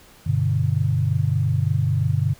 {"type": "chord", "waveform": "sine", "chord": "G major", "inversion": "none", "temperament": "equal", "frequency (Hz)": [98, 123.47, 146.83], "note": ["G2", "B2", "D3"], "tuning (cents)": [0, 0, 0], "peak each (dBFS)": -22, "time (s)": [0.26, 2.34], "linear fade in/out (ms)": 10, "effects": ["pink hiss -50 dBFS RMS until 2.39 s"]}